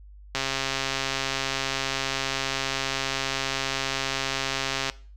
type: click train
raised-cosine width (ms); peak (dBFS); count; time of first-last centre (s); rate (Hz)
0.2; -9; 615; 0.35-4.898; 135
effects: noise-tail reverb RT60 0.4 s tail -19 dB re dry + added 50 Hz sine -44 dBFS peak until 5.16 s